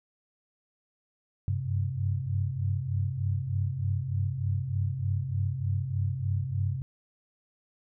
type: tone cluster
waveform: sine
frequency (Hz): 94.9 / 98.2 / 132.3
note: F#2 / G2 / C3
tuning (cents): +44 / +4 / +20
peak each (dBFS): -31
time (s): 1.48-6.82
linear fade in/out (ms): 0
effects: none